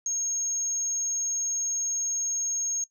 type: tone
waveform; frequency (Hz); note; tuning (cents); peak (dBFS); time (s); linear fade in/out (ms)
sine; 6520; G#8; -33; -25; 0.06-2.84; 2
effects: noise-tail reverb RT60 0.1 s tail -18 dB re dry + tanh soft clip ceiling -21 dBFS